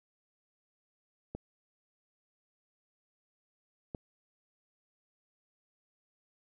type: clicks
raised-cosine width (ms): 2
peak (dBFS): -25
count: 2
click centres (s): 1.35 / 3.948
effects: none